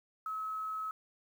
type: tone with quantisation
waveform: sine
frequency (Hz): 1287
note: E6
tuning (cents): -42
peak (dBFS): -35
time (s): 0.26-0.91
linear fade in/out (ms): 2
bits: 10
effects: none